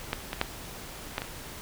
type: clicks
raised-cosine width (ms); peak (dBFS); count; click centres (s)
0.3; -11 / -27 / -15 / -8 / -12 / -17; 6; 0.131 / 0.204 / 0.331 / 0.414 / 1.181 / 1.219
effects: pink hiss -42 dBFS RMS until 1.61 s